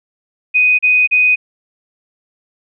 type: tone bursts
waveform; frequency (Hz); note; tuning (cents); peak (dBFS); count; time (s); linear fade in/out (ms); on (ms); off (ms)
sine; 2495; D#7; +4; -8; 3; 0.54-1.36; 20; 250; 35
effects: none